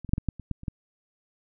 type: clicks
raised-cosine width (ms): 5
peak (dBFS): -26 / -24 / -8 / -16 / -13 / -27 / -16 / -30 / -16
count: 9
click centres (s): 0.047 / 0.092 / 0.135 / 0.181 / 0.287 / 0.397 / 0.513 / 0.634 / 0.682
effects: none

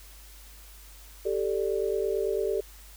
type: chord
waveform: sine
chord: G suspended second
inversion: none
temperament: just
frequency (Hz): 392 / 441 / 588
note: G4 / A4 / D5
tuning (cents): 0 / +4 / +2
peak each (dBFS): -28 / -29 / -33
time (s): 1.25-2.61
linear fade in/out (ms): 10
effects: added 50 Hz sine -48 dBFS peak until 2.96 s + white hiss -52 dBFS RMS until 2.96 s

